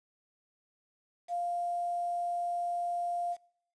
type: tone with quantisation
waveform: sine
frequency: 698.5 Hz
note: F5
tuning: in tune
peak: -30 dBFS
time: 1.28-3.37 s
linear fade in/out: 50 ms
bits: 9
effects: noise-tail reverb RT60 0.7 s tail -24 dB re dry + resampled to 22050 Hz